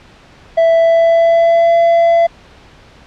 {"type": "tone with pitch glide", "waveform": "triangle", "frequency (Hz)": [661, 675.3], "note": ["E5", "E5"], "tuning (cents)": [5, 42], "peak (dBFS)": -5, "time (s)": [0.57, 2.27], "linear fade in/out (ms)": 10, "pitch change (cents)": 37, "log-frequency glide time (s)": [0.72, 1.77], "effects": ["pink hiss -42 dBFS RMS until 3.06 s", "low-pass 4000 Hz 12 dB/octave"]}